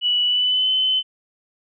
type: tone with pitch glide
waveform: sine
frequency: 2948 to 3045 Hz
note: F#7 to F#7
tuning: -7 to +49 cents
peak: -16 dBFS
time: 0.01-1.03 s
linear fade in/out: 50 ms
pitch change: +56 cents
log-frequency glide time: 0.25-0.7 s
effects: none